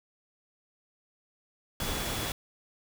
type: tone in noise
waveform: sine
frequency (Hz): 3400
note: G#7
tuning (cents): +40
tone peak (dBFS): -42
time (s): 1.8-2.32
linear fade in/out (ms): 2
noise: pink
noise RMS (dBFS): -33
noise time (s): 1.8-2.32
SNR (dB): -12
effects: none